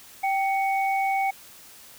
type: tone pair together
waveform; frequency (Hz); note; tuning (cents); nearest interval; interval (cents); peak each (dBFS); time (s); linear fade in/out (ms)
sine; 779.3 / 2228; G5 / C#7; -10 / +8; octave + tritone; 1818; -22 / -29; 0.23-1.31; 10
effects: white hiss -48 dBFS RMS until 1.98 s